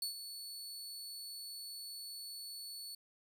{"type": "tone with ADSR envelope", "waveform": "sawtooth", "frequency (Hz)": 4435, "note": "C#8", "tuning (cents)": 0, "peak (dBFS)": -32, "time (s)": [0.02, 2.95], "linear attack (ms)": 3, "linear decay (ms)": 110, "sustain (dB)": -10, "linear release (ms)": 4, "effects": []}